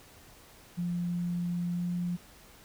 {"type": "tone with pitch glide", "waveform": "sine", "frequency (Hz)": [174.61, 175.93], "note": ["F3", "F3"], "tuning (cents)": [0, 13], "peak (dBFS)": -29, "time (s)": [0.77, 2.17], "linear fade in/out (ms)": 20, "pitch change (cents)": 13, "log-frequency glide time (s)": [1.74, 1.83], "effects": ["pink hiss -55 dBFS RMS until 2.64 s"]}